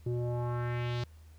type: tone with low-pass filter sweep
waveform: square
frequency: 120.9 Hz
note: B2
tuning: 36 cents flat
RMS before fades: -33 dBFS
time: 0.06-1.04 s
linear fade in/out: 5 ms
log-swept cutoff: 340 to 4600 Hz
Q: 2.1
effects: added 78 Hz sine -51 dBFS peak until 1.38 s + pink hiss -66 dBFS RMS until 1.38 s